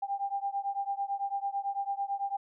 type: beating tone pair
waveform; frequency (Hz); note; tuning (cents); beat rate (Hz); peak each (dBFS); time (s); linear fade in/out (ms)
sine; 792 / 801; G5 / G5; +18 / +37; 9; -33 / -34; 0.02-2.37; 10
effects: none